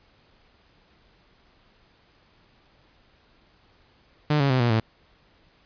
sawtooth tone with pitch steps, 150 / 139.15 / 129.08 / 119.74 / 111.08 Hz, D3 / C#3 / C3 / A#2 / A2, +37 / +7 / -23 / +47 / +17 cents, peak -15 dBFS, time 4.3-4.8 s, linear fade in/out 5 ms, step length 100 ms, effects pink hiss -60 dBFS RMS until 5.65 s + resampled to 11025 Hz

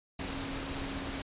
sine tone in noise, 273.1 Hz, C#4, 26 cents flat, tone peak -41 dBFS, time 0.19-1.22 s, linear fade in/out 5 ms, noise pink, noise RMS -38 dBFS, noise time 0.19-1.22 s, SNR -6 dB, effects resampled to 8000 Hz

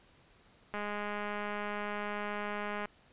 click train, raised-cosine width 0.5 ms, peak -23 dBFS, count 439, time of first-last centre 0.74-2.856 s, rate 207 Hz, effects pink hiss -63 dBFS RMS until 3.12 s + resampled to 8000 Hz

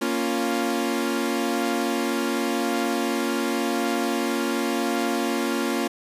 sawtooth chord, Bb minor, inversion none, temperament equal, 233.1 / 277.2 / 349.2 Hz, Bb3 / Db4 / F4, 0 / 0 / 0 cents, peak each -23 dBFS, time 0.01-5.88 s, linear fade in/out 10 ms, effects resampled to 32000 Hz + 9-bit

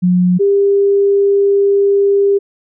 sine tone pair in turn, 180 / 399.4 Hz, F#3 / G4, -47 / +32 cents, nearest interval octave + major second, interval 1379 cents, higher second, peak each -8 dBFS, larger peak neither, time 0.02-0.39 / 0.39-2.39 s, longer second, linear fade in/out 20 ms, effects none

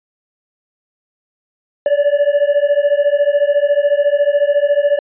triangle beating tone pair, 570 / 584 Hz, C#5 / D5, +48 / -10 cents, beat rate 14 Hz, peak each -12 dBFS, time 1.86-4.99 s, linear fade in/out 2 ms, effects resampled to 8000 Hz

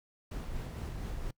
brown noise with tremolo, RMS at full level -37 dBFS, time 0.31-1.31 s, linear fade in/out 5 ms, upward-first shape sine, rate 4.3 Hz, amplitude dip 30%, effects noise-tail reverb RT60 0.1 s tail -23 dB re dry

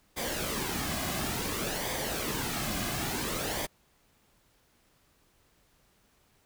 pink noise with flanger, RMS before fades -33 dBFS, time 0.16-3.67 s, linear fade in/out 20 ms, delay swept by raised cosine 0.72 to 2.22 ms, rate 0.57 Hz, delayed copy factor -0.55, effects pink hiss -67 dBFS RMS until 6.45 s

